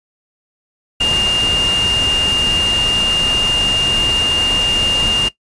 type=tone in noise; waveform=sine; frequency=2815 Hz; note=F7; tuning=13 cents sharp; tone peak=-12 dBFS; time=1-5.29 s; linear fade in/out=10 ms; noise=pink; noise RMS=-22 dBFS; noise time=1-5.29 s; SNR=+7 dB; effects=noise-tail reverb RT60 0.1 s tail -18 dB re dry + resampled to 22050 Hz